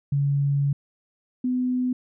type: tone pair in turn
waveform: sine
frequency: 141.2 / 251.6 Hz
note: C#3 / B3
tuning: +32 / +32 cents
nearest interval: minor seventh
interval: 1000 cents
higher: second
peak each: -19 / -21 dBFS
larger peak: first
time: 0.12-0.73 / 1.44-1.93 s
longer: first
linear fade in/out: 5 ms
effects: none